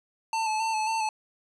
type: tone with vibrato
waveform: square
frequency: 880 Hz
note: A5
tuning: in tune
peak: -26 dBFS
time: 0.33-1.09 s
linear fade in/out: 2 ms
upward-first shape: square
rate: 3.7 Hz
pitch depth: 28 cents each way
effects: resampled to 22050 Hz